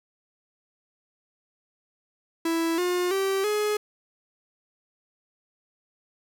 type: tone with pitch steps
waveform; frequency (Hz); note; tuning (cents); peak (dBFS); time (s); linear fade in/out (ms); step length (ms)
45% pulse; 330 / 357.8 / 387.9 / 420.6; E4 / F4 / G4 / G#4; +2 / +42 / -18 / +22; -23; 2.45-3.77; 5; 330
effects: none